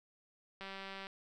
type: click train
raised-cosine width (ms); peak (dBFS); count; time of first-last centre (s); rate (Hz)
0.3; -30; 90; 0.61-1.069; 194
effects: none